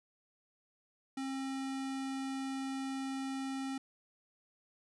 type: tone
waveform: square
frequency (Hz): 268.2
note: C4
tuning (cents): +43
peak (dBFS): -37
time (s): 1.17-3.78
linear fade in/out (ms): 5
effects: resampled to 24000 Hz + 13-bit